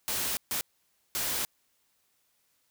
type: noise bursts at uneven times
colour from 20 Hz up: white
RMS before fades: -31 dBFS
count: 3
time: 0.08-0.37 / 0.51-0.61 / 1.15-1.45 s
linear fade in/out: 0 ms
effects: white hiss -72 dBFS RMS until 2.7 s